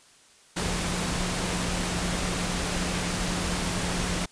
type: tone in noise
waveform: sine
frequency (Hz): 178.2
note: F3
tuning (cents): +35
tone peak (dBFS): -32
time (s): 0.56-4.26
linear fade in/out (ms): 10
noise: pink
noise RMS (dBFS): -29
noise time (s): 0.56-4.26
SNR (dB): -6
effects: white hiss -56 dBFS RMS until 4.31 s + resampled to 22050 Hz